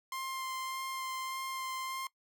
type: tone with vibrato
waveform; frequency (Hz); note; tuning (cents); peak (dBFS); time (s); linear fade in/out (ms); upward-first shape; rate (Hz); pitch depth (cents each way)
sawtooth; 1052; C6; +9; -33; 0.12-2.07; 2; sine; 1.7; 11
effects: noise-tail reverb RT60 0.1 s tail -21 dB re dry